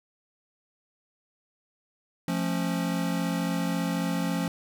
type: chord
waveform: square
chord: F augmented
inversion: none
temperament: just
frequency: 174.61 / 218.3 / 272.8 Hz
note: F3 / A3 / C#4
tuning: 0 / -13 / -28 cents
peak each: -29 / -34 / -32 dBFS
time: 2.28-4.48 s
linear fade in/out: 2 ms
effects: none

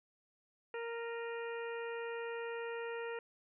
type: harmonic tone with a mistuned harmonic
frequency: 465 Hz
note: A#4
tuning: 4 cents flat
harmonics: 1 / 2 / 3 / 4 / 5 / 6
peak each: -40 / -48 / -49 / -49 / -53 / -55 dBFS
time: 0.74-3.19 s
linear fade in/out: 2 ms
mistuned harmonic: 5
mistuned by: +72 cents
effects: none

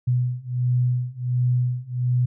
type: beating tone pair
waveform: sine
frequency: 123.47 / 124.87 Hz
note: B2 / B2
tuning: 0 / +20 cents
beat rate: 1.4 Hz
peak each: -23 / -22 dBFS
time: 0.07-2.26 s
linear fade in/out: 10 ms
effects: none

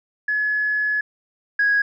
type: tone pair in turn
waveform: sine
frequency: 1700 / 1656.4 Hz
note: G#6 / G#6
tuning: +40 / -5 cents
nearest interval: unison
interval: 45 cents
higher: first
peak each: -18 / -14 dBFS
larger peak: second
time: 0.28-1.01 / 1.59-1.82 s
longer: first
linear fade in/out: 5 ms
effects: tanh soft clip ceiling -11 dBFS

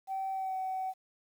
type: tone with pitch glide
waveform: sine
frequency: 770 to 755.5 Hz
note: G5 to F#5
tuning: -31 to +36 cents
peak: -31 dBFS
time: 0.07-0.94 s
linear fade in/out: 50 ms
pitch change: -33 cents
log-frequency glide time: 0.32-0.55 s
effects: tanh soft clip ceiling -28 dBFS + 10-bit

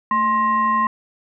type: tone with frequency modulation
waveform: sine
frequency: 1055 Hz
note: C6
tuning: 14 cents sharp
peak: -15 dBFS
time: 0.11-0.87 s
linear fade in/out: 2 ms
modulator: 833 Hz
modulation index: 0.55
effects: none

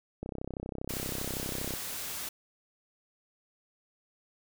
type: click train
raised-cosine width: 2 ms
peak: -23 dBFS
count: 50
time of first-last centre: 0.23-1.738 s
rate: 32.5 Hz
type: noise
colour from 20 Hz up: white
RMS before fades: -38 dBFS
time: 0.89-2.29 s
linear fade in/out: 5 ms
effects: none

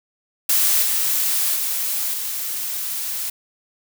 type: noise with level steps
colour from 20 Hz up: blue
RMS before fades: -17 / -20 / -23 / -26 dBFS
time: 0.49-3.3 s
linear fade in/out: 5 ms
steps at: 0.82 / 1.55 / 2.13 s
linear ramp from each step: 10 ms
effects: none

